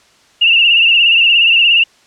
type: tone with vibrato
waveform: sine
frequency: 2762 Hz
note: F7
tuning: 20 cents flat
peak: -6 dBFS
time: 0.41-1.84 s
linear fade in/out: 10 ms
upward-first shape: sine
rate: 17 Hz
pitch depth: 70 cents each way
effects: white hiss -49 dBFS RMS until 2.06 s + low-pass 6000 Hz 12 dB/octave